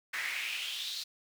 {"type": "noise with high-pass filter sweep", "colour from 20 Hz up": "brown", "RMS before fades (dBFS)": -37, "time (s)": [0.13, 1.04], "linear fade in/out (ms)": 10, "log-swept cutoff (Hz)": [1800, 4300], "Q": 4.5, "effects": []}